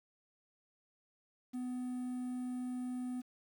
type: tone with quantisation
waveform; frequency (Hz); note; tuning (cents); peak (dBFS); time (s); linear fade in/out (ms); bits
triangle; 250.2; B3; +23; -35; 1.53-3.22; 20; 10
effects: none